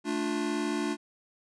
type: chord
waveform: square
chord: D minor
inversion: second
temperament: just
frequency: 220.2 / 293.7 / 352.4 Hz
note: A3 / D4 / F4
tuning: +2 / 0 / +16 cents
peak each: -35 / -32 / -34 dBFS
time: 0.04-0.97 s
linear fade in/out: 50 ms
effects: resampled to 22050 Hz